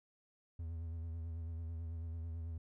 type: tone with vibrato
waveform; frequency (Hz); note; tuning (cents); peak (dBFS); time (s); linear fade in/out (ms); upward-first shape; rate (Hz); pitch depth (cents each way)
triangle; 82.41; E2; 0; -38; 0.59-2.58; 5; sine; 9.1; 45
effects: none